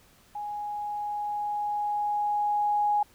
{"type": "tone with level ramp", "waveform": "sine", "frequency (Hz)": 830, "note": "G#5", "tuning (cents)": -1, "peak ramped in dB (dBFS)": [-32, -21], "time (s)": [0.35, 3.03], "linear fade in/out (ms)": 5, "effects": ["pink hiss -59 dBFS RMS until 3.14 s"]}